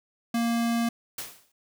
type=tone; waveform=square; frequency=233.1 Hz; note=A#3; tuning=in tune; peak=-24 dBFS; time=0.34-0.89 s; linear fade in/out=5 ms
type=noise with exponential decay; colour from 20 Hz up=white; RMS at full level=-32 dBFS; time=1.18-1.52 s; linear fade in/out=5 ms; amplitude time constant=73 ms
effects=none